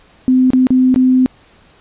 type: tone with dropouts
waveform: sine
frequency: 256.5 Hz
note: C4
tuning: 34 cents flat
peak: -7 dBFS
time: 0.28-1.26 s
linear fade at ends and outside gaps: 0 ms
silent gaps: 0.504-0.534 / 0.669-0.705 / 0.943-0.96 s
effects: pink hiss -48 dBFS RMS until 1.8 s + resampled to 8000 Hz